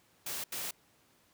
white noise bursts at uneven times, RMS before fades -38 dBFS, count 2, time 0.26-0.44 / 0.52-0.71 s, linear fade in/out 5 ms, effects pink hiss -67 dBFS RMS until 1.33 s + high-pass 100 Hz 12 dB/octave

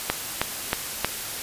click train, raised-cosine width 0.3 ms, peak -4 dBFS, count 4, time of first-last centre 0.1-1.046 s, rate 3.17 Hz, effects white hiss -32 dBFS RMS until 1.42 s + resampled to 32000 Hz

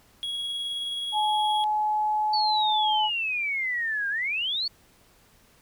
triangle tone with tremolo, 3322 Hz, G#7, in tune, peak -26 dBFS, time 0.23-1.64 s, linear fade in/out 0 ms, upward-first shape triangle, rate 19 Hz, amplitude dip 25%
sine tone with pitch glide, 850 to 856.4 Hz, G#5 to A5, +40 to -47 cents, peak -22 dBFS, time 1.12-3.1 s, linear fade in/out 50 ms, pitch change +13 cents, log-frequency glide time 1.81-2.95 s
sine exponential two-way sweep, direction down then up, 4525 to 1587 to 4525 Hz, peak -25 dBFS, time 2.33-4.68 s, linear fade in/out 5 ms, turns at 4.09 s
effects pink hiss -59 dBFS RMS until 5.61 s

